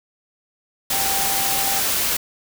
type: tone in noise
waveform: sine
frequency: 784 Hz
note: G5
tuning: in tune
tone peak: -27 dBFS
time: 0.92-1.8 s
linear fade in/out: 5 ms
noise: white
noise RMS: -21 dBFS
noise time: 0.9-2.17 s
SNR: -9 dB
effects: none